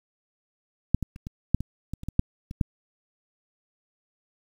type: clicks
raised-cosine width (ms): 5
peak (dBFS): -6 / -16 / -29 / -22 / -6 / -18 / -19 / -26 / -17 / -6 / -23 / -9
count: 12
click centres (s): 0.946 / 1.027 / 1.161 / 1.269 / 1.546 / 1.606 / 1.936 / 2.034 / 2.086 / 2.194 / 2.511 / 2.612
effects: 8-bit